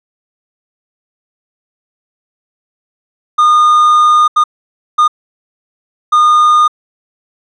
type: tone bursts at uneven times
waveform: triangle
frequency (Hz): 1221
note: D#6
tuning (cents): -33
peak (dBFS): -3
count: 4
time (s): 3.38-4.28 / 4.36-4.44 / 4.98-5.08 / 6.12-6.68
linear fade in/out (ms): 10
effects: resampled to 22050 Hz